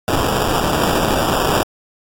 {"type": "noise with sample-and-hold", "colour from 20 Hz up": "violet", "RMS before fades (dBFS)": -17, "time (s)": [0.08, 1.63], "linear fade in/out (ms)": 0, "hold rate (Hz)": 2100, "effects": ["AAC 64 kbps"]}